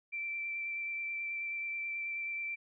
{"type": "tone with vibrato", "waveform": "sine", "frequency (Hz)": 2342, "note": "D7", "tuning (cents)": -5, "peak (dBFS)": -35, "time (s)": [0.12, 2.56], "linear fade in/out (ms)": 20, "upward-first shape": "sine", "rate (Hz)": 9.3, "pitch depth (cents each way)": 12, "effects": []}